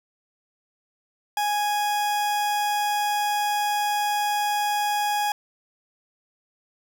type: tone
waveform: 40% pulse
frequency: 830 Hz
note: G#5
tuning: 1 cent flat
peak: -21 dBFS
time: 1.37-5.32 s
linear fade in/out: 2 ms
effects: none